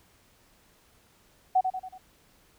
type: tone with echo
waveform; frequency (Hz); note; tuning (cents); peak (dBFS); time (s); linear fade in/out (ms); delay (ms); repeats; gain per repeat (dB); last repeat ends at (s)
sine; 748; F#5; +19; -18; 1.55-1.61; 10; 93; 4; -6; 1.982
effects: pink hiss -62 dBFS RMS until 2.58 s